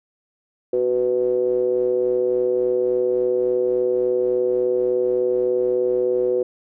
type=ring-modulated tone; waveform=triangle; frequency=61.74 Hz; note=B1; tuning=in tune; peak=-12 dBFS; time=0.73-6.43 s; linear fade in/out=5 ms; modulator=434 Hz; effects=none